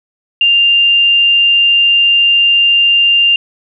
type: tone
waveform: sine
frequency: 2794 Hz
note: F7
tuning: in tune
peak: -6 dBFS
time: 0.41-3.36 s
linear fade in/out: 2 ms
effects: none